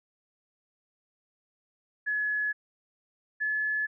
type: tone pair in turn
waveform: sine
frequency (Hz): 1699 / 1716.8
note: G#6 / A6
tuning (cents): +39 / -43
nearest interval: unison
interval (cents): 18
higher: second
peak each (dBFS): -26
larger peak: neither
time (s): 2.06-2.53 / 3.4-3.87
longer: neither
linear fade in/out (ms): 20
effects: none